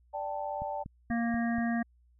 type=chord; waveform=sine; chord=D suspended fourth; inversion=none; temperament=just; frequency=587.3 / 783.1 / 881 Hz; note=D5 / G5 / A5; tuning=0 / -2 / +2 cents; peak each=-37 dBFS; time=0.13-0.84 s; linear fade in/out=20 ms
type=click train; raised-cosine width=5 ms; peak=-29 dBFS; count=5; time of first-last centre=0.62-1.584 s; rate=4.15 Hz
type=harmonic tone; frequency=233.1 Hz; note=A#3; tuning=in tune; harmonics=1 / 3 / 5 / 7 / 8; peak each=-28 / -36 / -46 / -41 / -40 dBFS; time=1.1-1.83 s; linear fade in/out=10 ms
effects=added 60 Hz sine -61 dBFS peak until 2.19 s